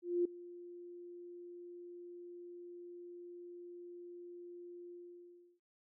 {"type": "tone with ADSR envelope", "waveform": "sine", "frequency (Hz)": 350.3, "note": "F4", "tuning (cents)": 5, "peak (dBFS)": -28, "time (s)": [0.02, 5.6], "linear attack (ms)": 230, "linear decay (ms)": 5, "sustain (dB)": -20, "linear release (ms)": 680, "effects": []}